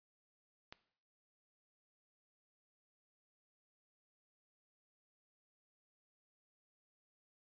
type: click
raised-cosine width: 0.2 ms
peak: -30 dBFS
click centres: 0.725 s
effects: noise-tail reverb RT60 0.6 s tail -17 dB re dry + resampled to 11025 Hz